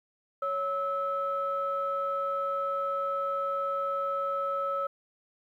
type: tone pair together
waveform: sine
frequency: 555.4 / 1302 Hz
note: C#5 / E6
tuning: +3 / -22 cents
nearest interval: octave + minor third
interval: 1475 cents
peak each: -31 / -29 dBFS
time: 0.42-4.87 s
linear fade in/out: 5 ms
effects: tanh soft clip ceiling -20 dBFS + 11-bit